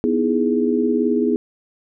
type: chord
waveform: sine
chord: E major seventh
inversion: second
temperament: equal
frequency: 246.9 / 311.1 / 329.6 / 415.3 Hz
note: B3 / D#4 / E4 / G#4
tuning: 0 / 0 / 0 / 0 cents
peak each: -19 / -24 / -23 / -20 dBFS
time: 0.04-1.36 s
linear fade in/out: 0 ms
effects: none